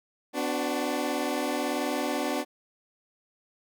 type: chord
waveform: 20% pulse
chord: B minor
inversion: none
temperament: equal with one note detuned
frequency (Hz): 252.7 / 293.7 / 370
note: B3 / D4 / F#4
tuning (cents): +40 / 0 / 0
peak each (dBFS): -27 / -25 / -29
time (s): 0.33-2.45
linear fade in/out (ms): 50
effects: none